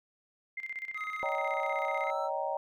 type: tone with tremolo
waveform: sine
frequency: 2093 Hz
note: C7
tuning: in tune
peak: -34 dBFS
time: 0.57-2.11 s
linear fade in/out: 5 ms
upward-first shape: square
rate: 16 Hz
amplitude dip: 75%
type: tone with pitch glide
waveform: triangle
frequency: 1262 to 1324 Hz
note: D#6 to E6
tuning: +24 to +7 cents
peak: -36 dBFS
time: 0.94-2.3 s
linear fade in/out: 50 ms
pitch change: +83 cents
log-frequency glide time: 2.01-2.18 s
type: chord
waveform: sine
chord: Eb dominant seventh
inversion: third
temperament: just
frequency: 560 / 622.3 / 777.8 / 933.4 Hz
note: Db5 / Eb5 / G5 / Bb5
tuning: +18 / 0 / -14 / +2 cents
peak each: -36 dBFS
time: 1.23-2.57 s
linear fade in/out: 0 ms
effects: none